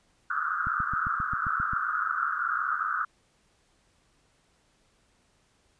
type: band-pass noise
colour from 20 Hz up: pink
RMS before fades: -29 dBFS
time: 0.3-3.05 s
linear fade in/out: 5 ms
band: 1200 to 1500 Hz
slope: 96 dB/octave
type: click train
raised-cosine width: 5 ms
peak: -24 dBFS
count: 9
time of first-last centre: 0.67-1.734 s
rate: 7.52 Hz
effects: pink hiss -67 dBFS RMS until 5.79 s + resampled to 22050 Hz